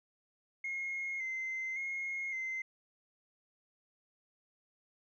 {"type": "tone with vibrato", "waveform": "sine", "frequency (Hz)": 2112, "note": "C7", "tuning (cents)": 16, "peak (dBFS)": -34, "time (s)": [0.64, 2.62], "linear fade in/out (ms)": 5, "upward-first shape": "square", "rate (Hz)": 0.89, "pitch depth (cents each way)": 33, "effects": ["tanh soft clip ceiling -32 dBFS"]}